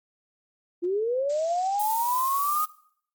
sine linear sweep, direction up, 338.3 to 1257 Hz, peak -23 dBFS, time 0.82-2.66 s, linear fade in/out 20 ms
violet noise, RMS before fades -32 dBFS, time 1.29-2.66 s, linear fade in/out 10 ms
effects noise-tail reverb RT60 0.6 s tail -20 dB re dry + Opus 24 kbps

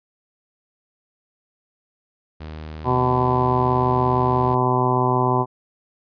sawtooth tone, 77.78 Hz, D#2, in tune, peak -28 dBFS, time 2.4-4.55 s, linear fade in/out 10 ms
harmonic tone, 126.2 Hz, B2, 38 cents sharp, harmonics 1 / 2 / 3 / 4 / 5 / 6 / 7 / 8 / 9, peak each -22 / -26 / -23 / -32 / -29 / -26 / -25 / -22 / -34 dBFS, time 2.84-5.46 s, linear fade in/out 50 ms
effects resampled to 11025 Hz

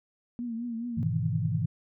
sine tone with vibrato, 234.2 Hz, A#3, 8 cents sharp, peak -31 dBFS, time 0.39-1.03 s, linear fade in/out 0 ms, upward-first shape triangle, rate 4.7 Hz, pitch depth 83 cents each way
sine chord, E major seventh, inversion first, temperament just, 103.01 / 123.61 / 154.51 / 164.81 Hz, G#2 / B2 / D#3 / E3, -14 / +2 / -12 / 0 cents, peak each -31 dBFS, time 0.97-1.66 s, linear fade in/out 10 ms
effects none

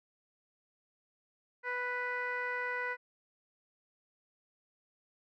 15% pulse tone with low-pass filter, 493.9 Hz, B4, in tune, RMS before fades -36 dBFS, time 1.63-2.97 s, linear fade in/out 50 ms, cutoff 1900 Hz, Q 3.2, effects none

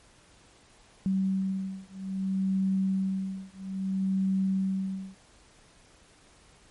sine beating tone pair, 191 / 191.61 Hz, G3 / G3, -45 / -39 cents, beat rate 0.61 Hz, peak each -29 / -29 dBFS, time 1.06-5.15 s, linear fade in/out 0 ms, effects pink hiss -58 dBFS RMS until 6.7 s + MP3 48 kbps

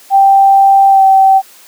sine tone with pitch glide, 784 to 771.9 Hz, G5 to G5, 0 to -27 cents, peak -3 dBFS, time 0.1-1.42 s, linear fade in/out 50 ms, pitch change -27 cents, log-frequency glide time 0.89-1.03 s, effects white hiss -40 dBFS RMS until 1.67 s + high-pass 300 Hz 12 dB/octave

